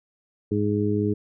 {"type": "harmonic tone", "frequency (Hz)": 103.9, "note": "G#2", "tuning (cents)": 1, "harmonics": [1, 2, 3, 4], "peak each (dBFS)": [-26, -26, -26, -26], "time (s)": [0.51, 1.14], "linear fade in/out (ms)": 10, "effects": []}